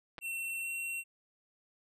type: clicks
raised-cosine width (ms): 0.3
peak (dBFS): -28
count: 2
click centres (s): 0.182 / 0.188
type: tone with pitch glide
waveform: square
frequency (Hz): 2709 to 2726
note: E7 to F7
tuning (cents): +47 to -43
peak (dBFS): -36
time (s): 0.21-1.04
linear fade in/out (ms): 50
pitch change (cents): +10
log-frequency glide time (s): 0.62-0.68
effects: none